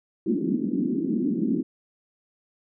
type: band-pass noise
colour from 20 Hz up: pink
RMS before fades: -25 dBFS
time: 0.26-1.63 s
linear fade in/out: 10 ms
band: 190 to 340 Hz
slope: 48 dB/octave
effects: none